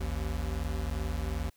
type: tone pair together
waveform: square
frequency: 54.66 / 77.3 Hz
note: A1 / D#2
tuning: -11 / -11 cents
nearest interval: tritone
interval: 600 cents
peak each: -34 / -34 dBFS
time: 0-1.5 s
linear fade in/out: 10 ms
effects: white hiss -69 dBFS RMS until 1.56 s